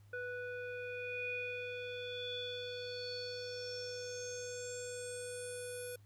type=tone with low-pass filter sweep; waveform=square; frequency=492.9 Hz; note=B4; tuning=3 cents flat; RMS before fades=-43 dBFS; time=0.13-5.96 s; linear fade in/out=5 ms; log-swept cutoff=1700 to 11000 Hz; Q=8.7; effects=added 102 Hz sine -58 dBFS peak until 6.05 s + pink hiss -73 dBFS RMS until 6.05 s